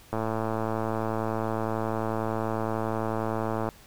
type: click train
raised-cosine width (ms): 1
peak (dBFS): -15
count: 396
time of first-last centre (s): 0.13-3.689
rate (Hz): 111
effects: pink hiss -53 dBFS RMS until 3.86 s